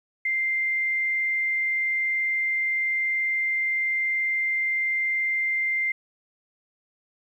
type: tone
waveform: sine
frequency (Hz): 2093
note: C7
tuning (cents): 0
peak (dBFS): -22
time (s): 0.25-5.92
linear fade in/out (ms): 5
effects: 10-bit